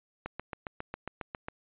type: click train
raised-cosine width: 0.5 ms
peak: -21 dBFS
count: 10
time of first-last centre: 0.26-1.484 s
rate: 7.35 Hz
effects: resampled to 8000 Hz